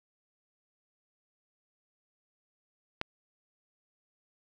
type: click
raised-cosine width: 0.3 ms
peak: -15 dBFS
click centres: 3.014 s
effects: none